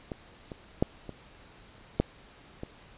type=clicks; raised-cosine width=2 ms; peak=-21 / -25 / -9 / -25 / -9 / -23 dBFS; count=6; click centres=0.118 / 0.518 / 0.825 / 1.093 / 2 / 2.634 s; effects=pink hiss -54 dBFS RMS until 2.97 s + resampled to 8000 Hz